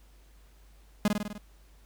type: tone with echo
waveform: 45% pulse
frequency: 207.7 Hz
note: G#3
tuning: in tune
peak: -21 dBFS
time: 1.05-1.08 s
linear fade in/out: 2 ms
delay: 50 ms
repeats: 6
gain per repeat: -3 dB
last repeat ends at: 1.38 s
effects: added 50 Hz sine -54 dBFS peak until 1.85 s + pink hiss -64 dBFS RMS until 1.85 s